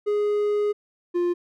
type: tone pair in turn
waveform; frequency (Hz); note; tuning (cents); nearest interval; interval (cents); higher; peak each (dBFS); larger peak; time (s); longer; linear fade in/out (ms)
triangle; 415.3 / 350.6; G#4 / F4; 0 / +7; minor third; 293; first; -18; neither; 0.06-0.73 / 1.14-1.34; first; 20
effects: none